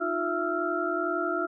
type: tone cluster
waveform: sine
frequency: 311.1 / 353.2 / 668 / 1312 / 1383 Hz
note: D#4 / F4 / E5 / E6 / F6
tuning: 0 / +20 / +23 / -9 / -17 cents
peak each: -34 / -31 / -32 / -34 / -31 dBFS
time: 0-1.47 s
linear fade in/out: 20 ms
effects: none